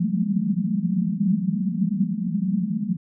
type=band-pass noise; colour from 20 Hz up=pink; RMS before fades=-23 dBFS; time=0-2.97 s; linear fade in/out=5 ms; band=170 to 220 Hz; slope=96 dB/octave; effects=none